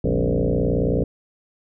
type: tone with frequency modulation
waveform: sine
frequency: 164.81 Hz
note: E3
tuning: in tune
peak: -17 dBFS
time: 0.04-1.04 s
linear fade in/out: 5 ms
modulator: 59 Hz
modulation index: 6.5
effects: none